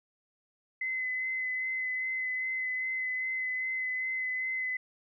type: tone with vibrato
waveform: sine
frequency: 2035 Hz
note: C7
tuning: 49 cents flat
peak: -30 dBFS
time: 0.81-4.77 s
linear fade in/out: 5 ms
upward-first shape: sine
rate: 2.5 Hz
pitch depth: 16 cents each way
effects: none